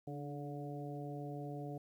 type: harmonic tone with a mistuned harmonic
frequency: 143.8 Hz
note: D3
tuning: 36 cents flat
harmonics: 1 / 2 / 3 / 4 / 5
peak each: -44 / -47 / -49 / -52 / -50 dBFS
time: 0.07-1.78 s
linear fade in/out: 5 ms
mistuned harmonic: 2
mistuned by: +37 cents
effects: 12-bit